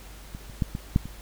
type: clicks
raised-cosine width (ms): 5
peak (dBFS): -25 / -28 / -11 / -18 / -7 / -23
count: 6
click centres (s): 0.349 / 0.498 / 0.622 / 0.751 / 0.961 / 1.056
effects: added 50 Hz sine -43 dBFS peak until 1.21 s + pink hiss -48 dBFS RMS until 1.21 s